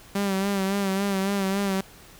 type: tone with vibrato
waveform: sawtooth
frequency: 196 Hz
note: G3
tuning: in tune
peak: -19 dBFS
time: 0.15-1.81 s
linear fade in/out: 5 ms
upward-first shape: sine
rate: 3.6 Hz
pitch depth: 48 cents each way
effects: pink hiss -49 dBFS RMS until 2.19 s